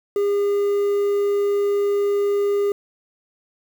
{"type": "tone with quantisation", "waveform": "triangle", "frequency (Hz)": 405.2, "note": "G#4", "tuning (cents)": -43, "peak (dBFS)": -15, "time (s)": [0.16, 2.72], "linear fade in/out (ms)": 2, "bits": 7, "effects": []}